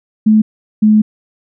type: tone pair in turn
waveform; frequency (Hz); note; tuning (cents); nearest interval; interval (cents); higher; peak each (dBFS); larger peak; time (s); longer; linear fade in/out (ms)
sine; 216.1 / 214; A3 / A3; -31 / -48; unison; 17; first; -5; neither; 0.26-0.42 / 0.82-1.02; second; 10
effects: none